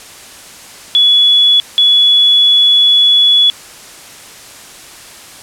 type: tone pair in turn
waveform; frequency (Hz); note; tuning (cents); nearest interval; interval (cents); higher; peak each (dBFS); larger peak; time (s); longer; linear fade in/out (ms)
sine; 3400 / 3400; G#7 / G#7; +40 / +40; unison; 0; neither; -5; neither; 0.95-1.6 / 1.78-3.5; second; 0
effects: white hiss -34 dBFS RMS until 5.42 s + low-pass 10000 Hz 12 dB/octave